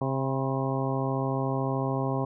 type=harmonic tone with a mistuned harmonic; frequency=133.6 Hz; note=C3; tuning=36 cents sharp; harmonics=1 / 2 / 3 / 4 / 5 / 6 / 7 / 8; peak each=-29 / -32 / -34 / -35 / -36 / -37 / -37 / -38 dBFS; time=0.01-2.25 s; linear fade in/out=5 ms; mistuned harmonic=7; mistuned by=+64 cents; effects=none